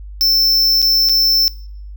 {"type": "tone with dropouts", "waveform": "square", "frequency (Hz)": 5330, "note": "E8", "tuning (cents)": 18, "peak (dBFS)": -11, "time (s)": [0.21, 1.48], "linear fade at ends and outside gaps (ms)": 0, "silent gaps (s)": [[0.818, 0.826], [1.089, 1.095]], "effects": ["noise-tail reverb RT60 0.6 s tail -21 dB re dry", "added 50 Hz sine -29 dBFS peak until 1.96 s"]}